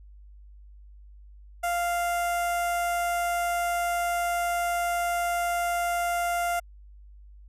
sawtooth tone with notch filter, 696 Hz, F5, 6 cents flat, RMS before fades -27 dBFS, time 1.63-6.6 s, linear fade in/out 10 ms, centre 4100 Hz, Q 0.86, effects added 50 Hz sine -46 dBFS peak until 7.48 s + resampled to 32000 Hz

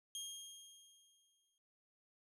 20% pulse tone with exponential decay, 3236 Hz, G#7, 46 cents flat, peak -37 dBFS, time 0.15-1.58 s, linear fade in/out 1 ms, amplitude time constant 310 ms, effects resampled to 32000 Hz

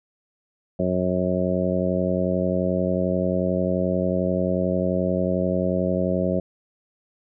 harmonic tone, 91.3 Hz, F#2, 23 cents flat, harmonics 1 / 2 / 3 / 4 / 5 / 6 / 7, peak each -31 / -24 / -30 / -29 / -32 / -26 / -28 dBFS, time 0.79-6.4 s, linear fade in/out 5 ms, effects none

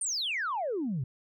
sine exponential sweep, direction down, 9397 to 118.2 Hz, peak -28 dBFS, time 0.01-1.04 s, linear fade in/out 5 ms, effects tanh soft clip ceiling -25 dBFS

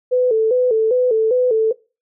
sine tone with vibrato, 470.8 Hz, A#4, 17 cents sharp, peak -12 dBFS, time 0.11-1.73 s, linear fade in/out 20 ms, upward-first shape square, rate 2.5 Hz, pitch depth 110 cents each way, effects noise-tail reverb RT60 0.3 s tail -22 dB re dry

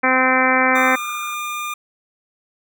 harmonic tone, 258.3 Hz, C4, 22 cents flat, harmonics 1 / 2 / 3 / 4 / 5 / 6 / 7 / 8 / 9, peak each -22 / -22 / -22 / -22 / -22 / -22 / -22 / -22 / -22 dBFS, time 0.03-0.96 s, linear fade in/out 10 ms
white band-pass noise, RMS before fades -39 dBFS, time 0.6-1.35 s, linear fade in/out 10 ms, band 1200 to 1400 Hz, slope 96 dB/octave
25% pulse tone, 1205 Hz, D6, 44 cents sharp, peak -20 dBFS, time 0.75-1.74 s, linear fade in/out 5 ms
effects none

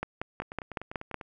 two click trains, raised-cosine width 0.5 ms, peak -16 / -24 dBFS, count 7 / 9, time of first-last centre 0.03-1.143 / 0.42-1.212 s, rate 5.39 / 10.1 Hz, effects none

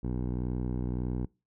10% pulse tone with low-pass filter, 61.74 Hz, B1, in tune, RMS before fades -32 dBFS, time 0.03-1.26 s, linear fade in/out 10 ms, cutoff 430 Hz, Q 0.52, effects noise-tail reverb RT60 0.3 s tail -26 dB re dry

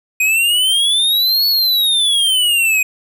square exponential two-way sweep, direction up then down, 2489 to 4435 to 2489 Hz, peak -12 dBFS, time 0.2-2.83 s, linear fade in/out 5 ms, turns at 1.47 s, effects none

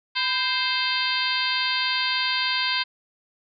harmonic tone with a mistuned harmonic, 523.3 Hz, C5, in tune, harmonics 2 / 3 / 4 / 5 / 6 / 7 / 8 / 9, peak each -30 / -30 / -30 / -30 / -30 / -30 / -30 / -30 dBFS, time 0.15-2.84 s, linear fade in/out 20 ms, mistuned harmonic 2, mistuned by -68 cents, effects none

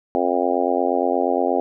harmonic tone, 88.5 Hz, F2, 23 cents sharp, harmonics 3 / 4 / 5 / 6 / 7 / 8 / 9, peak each -25 / -25 / -25 / -25 / -25 / -25 / -25 dBFS, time 0.15-1.6 s, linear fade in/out 0 ms, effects none

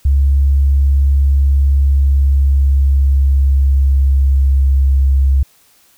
sine tone with pitch glide, 69.3 to 67.76 Hz, C#2 to C#2, 0 to -39 cents, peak -7 dBFS, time 0.05-5.43 s, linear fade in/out 5 ms, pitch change -39 cents, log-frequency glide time 1.64-4.81 s, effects tanh soft clip ceiling -3 dBFS + white hiss -51 dBFS RMS until 5.97 s

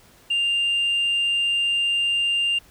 sine tone, 2795 Hz, F7, 1 cent sharp, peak -17 dBFS, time 0.3-2.59 s, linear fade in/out 10 ms, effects tanh soft clip ceiling -17 dBFS + pink hiss -53 dBFS RMS until 2.7 s

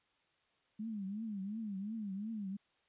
sine tone with vibrato, 207.6 Hz, G#3, in tune, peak -38 dBFS, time 0.79-2.57 s, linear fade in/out 10 ms, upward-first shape triangle, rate 2.8 Hz, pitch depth 180 cents each way, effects white hiss -75 dBFS RMS until 2.88 s + resampled to 8000 Hz

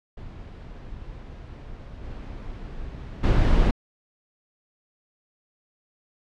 brown noise with level steps, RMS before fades -39 / -36 / -18 dBFS, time 0.17-3.71 s, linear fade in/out 5 ms, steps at 2.03 / 3.23 s, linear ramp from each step 10 ms, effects low-pass 4000 Hz 12 dB/octave

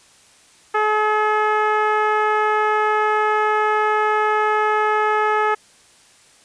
10% pulse tone with low-pass filter, 426.8 Hz, G#4, 47 cents sharp, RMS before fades -18 dBFS, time 0.74-5.55 s, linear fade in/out 10 ms, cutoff 1400 Hz, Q 1.2, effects white hiss -51 dBFS RMS until 6.44 s + resampled to 22050 Hz

